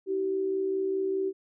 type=tone pair together; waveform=sine; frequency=318.3 / 383.2 Hz; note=D#4 / G4; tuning=+39 / -39 cents; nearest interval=minor third; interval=322 cents; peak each=-36 / -26 dBFS; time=0.06-1.33 s; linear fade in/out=50 ms; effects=none